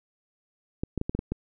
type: clicks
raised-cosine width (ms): 3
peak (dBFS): -15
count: 7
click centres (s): 0.835 / 0.977 / 1.014 / 1.095 / 1.15 / 1.191 / 1.32
effects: none